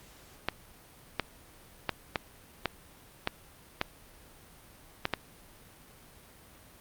clicks, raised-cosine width 0.3 ms, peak -11 dBFS, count 9, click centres 0.486 / 1.197 / 1.893 / 2.158 / 2.657 / 3.274 / 3.814 / 5.054 / 5.137 s, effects pink hiss -55 dBFS RMS until 6.8 s + Opus 48 kbps

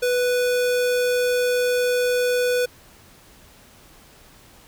square tone, 493.9 Hz, B4, in tune, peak -19 dBFS, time 0.02-2.66 s, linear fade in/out 10 ms, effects pink hiss -50 dBFS RMS until 4.67 s

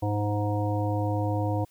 harmonic tone, 103.83 Hz, G#2, in tune, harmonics 1 / 3 / 5 / 7 / 9, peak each -26 / -31 / -33 / -34 / -36 dBFS, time 0.02-1.65 s, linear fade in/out 10 ms, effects white hiss -63 dBFS RMS until 1.7 s

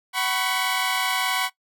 15% pulse chord, F# suspended fourth, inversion none, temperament equal with one note detuned, 752.1 / 987.8 / 1108.7 Hz, F#5 / B5 / C#6, +28 / 0 / 0 cents, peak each -20 dBFS, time 0.13-1.5 s, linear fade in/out 50 ms, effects noise-tail reverb RT60 0.1 s tail -19 dB re dry

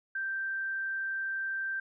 sine tone, 1568 Hz, G6, in tune, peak -31 dBFS, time 0.15-1.8 s, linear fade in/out 5 ms, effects none

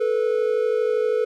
triangle tone pair together, 436.4 / 489 Hz, A4 / B4, -14 / -17 cents, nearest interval major second, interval 197 cents, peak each -19 / -20 dBFS, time 0-1.25 s, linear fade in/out 10 ms, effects none

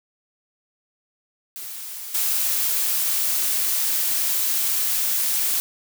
blue noise with level steps, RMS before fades -34 / -22 dBFS, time 1.56-5.6 s, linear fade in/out 0 ms, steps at 2.14 s, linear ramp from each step 10 ms, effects none

